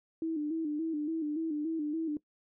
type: tone with vibrato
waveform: sine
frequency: 311.1 Hz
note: D#4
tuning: in tune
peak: -30 dBFS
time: 0.22-2.17 s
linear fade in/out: 2 ms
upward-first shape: square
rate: 3.5 Hz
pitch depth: 74 cents each way
effects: noise-tail reverb RT60 0.1 s tail -20 dB re dry